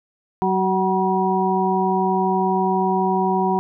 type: harmonic tone with a mistuned harmonic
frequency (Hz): 188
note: F#3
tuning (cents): +28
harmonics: 1 / 2 / 4 / 5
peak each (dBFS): -22 / -22 / -22 / -22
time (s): 0.42-3.59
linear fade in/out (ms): 0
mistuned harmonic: 5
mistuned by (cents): +38
effects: none